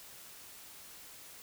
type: silence
effects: white hiss -52 dBFS RMS until 1.42 s